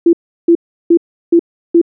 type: tone bursts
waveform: sine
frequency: 338.9 Hz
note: E4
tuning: 48 cents sharp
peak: -4 dBFS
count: 5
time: 0.06-1.815 s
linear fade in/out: 5 ms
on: 71 ms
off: 350 ms
effects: none